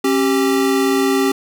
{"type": "tone pair together", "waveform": "square", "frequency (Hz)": [271.8, 389.7], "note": ["C#4", "G4"], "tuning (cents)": [-34, -10], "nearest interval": "tritone", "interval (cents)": 624, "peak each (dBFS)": -17, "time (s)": [0.04, 1.32], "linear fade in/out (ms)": 5, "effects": []}